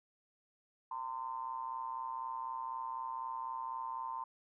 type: ring-modulated tone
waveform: triangle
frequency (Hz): 62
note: B1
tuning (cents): +7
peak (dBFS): -33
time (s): 0.91-4.24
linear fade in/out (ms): 5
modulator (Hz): 973
effects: none